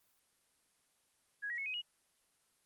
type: tone with pitch steps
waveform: sine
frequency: 1661.2 / 1908.2 / 2192 / 2518 / 2892 Hz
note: G#6 / A#6 / C#7 / D#7 / F#7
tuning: 0 / +40 / -20 / +20 / -40 cents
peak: -37 dBFS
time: 1.42-1.82 s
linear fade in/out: 20 ms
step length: 80 ms
effects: white hiss -74 dBFS RMS until 2.65 s + Opus 24 kbps